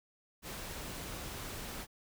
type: noise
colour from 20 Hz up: pink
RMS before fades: -43 dBFS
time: 0.42-1.87 s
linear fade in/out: 50 ms
effects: none